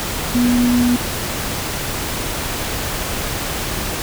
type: tone in noise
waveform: sine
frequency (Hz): 243.6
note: B3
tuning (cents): -24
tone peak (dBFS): -12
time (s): 0.35-0.96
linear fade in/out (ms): 0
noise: pink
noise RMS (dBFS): -23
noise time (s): 0-4.02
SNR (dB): +8
effects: none